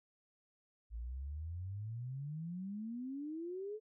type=exponential sweep; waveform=sine; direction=up; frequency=54.1 to 440 Hz; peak=-40 dBFS; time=0.9-3.8 s; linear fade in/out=50 ms; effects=none